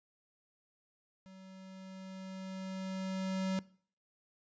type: tone with level ramp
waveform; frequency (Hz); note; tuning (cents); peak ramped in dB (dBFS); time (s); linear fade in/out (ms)
square; 189.4; F#3; +41; -53 to -32; 1.26-3.59; 0
effects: noise-tail reverb RT60 0.5 s tail -21 dB re dry + resampled to 16000 Hz